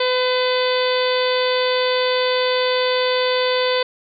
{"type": "harmonic tone", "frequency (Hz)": 505, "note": "B4", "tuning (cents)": 39, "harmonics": [1, 2, 3, 4, 5, 6, 7, 8, 9], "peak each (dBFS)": [-18, -25, -29, -28, -31, -31, -26, -33, -29], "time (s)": [0, 3.83], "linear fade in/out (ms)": 5, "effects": []}